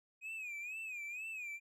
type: tone with vibrato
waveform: triangle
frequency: 2489 Hz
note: D#7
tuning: in tune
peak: -40 dBFS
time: 0.21-1.6 s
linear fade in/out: 50 ms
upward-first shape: sine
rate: 2.1 Hz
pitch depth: 120 cents each way
effects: none